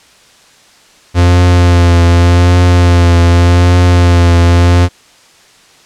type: tone with vibrato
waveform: 45% pulse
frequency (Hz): 87.31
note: F2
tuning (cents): 0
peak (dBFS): -4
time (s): 1.14-4.89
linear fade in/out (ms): 50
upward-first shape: triangle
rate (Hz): 0.85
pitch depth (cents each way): 31
effects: white hiss -43 dBFS RMS until 5.85 s + low-pass 7000 Hz 12 dB/octave